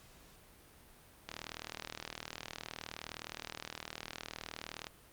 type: click train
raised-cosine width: 0.2 ms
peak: -23 dBFS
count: 142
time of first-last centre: 1.29-4.869 s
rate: 39.4 Hz
effects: pink hiss -60 dBFS RMS until 5.12 s + Opus 48 kbps